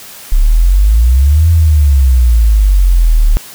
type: exponential two-way sweep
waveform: sine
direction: up then down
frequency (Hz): 33.6 to 84.7 to 35.7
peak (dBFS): -4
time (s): 0.32-3.37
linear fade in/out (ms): 0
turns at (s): 1.5
effects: white hiss -32 dBFS RMS until 3.54 s